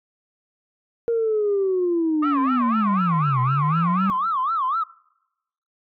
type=linear two-way sweep; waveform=sine; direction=down then up; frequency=469.9 to 124.1 to 197.9 Hz; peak=-17 dBFS; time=1.08-4.1 s; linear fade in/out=0 ms; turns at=3.41 s
type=tone with vibrato; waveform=sine; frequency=1174.7 Hz; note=D6; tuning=in tune; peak=-19 dBFS; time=2.22-4.84 s; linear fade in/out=10 ms; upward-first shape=sine; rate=4 Hz; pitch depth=250 cents each way
effects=noise-tail reverb RT60 0.9 s tail -24 dB re dry + tanh soft clip ceiling -14 dBFS